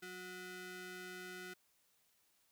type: ring-modulated tone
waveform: sawtooth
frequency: 548 Hz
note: C#5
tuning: 20 cents flat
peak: -40 dBFS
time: 0.02-1.54 s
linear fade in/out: 10 ms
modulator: 912 Hz
effects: white hiss -75 dBFS RMS until 2.51 s